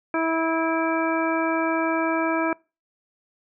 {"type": "harmonic tone with a mistuned harmonic", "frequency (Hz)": 325.4, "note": "E4", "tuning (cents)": -22, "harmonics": [1, 2, 3, 4, 5, 7], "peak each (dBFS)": [-24, -27, -29, -30, -31, -32], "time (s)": [0.14, 2.53], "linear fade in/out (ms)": 2, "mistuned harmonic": 7, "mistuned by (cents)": 38, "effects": ["noise-tail reverb RT60 0.3 s tail -26 dB re dry"]}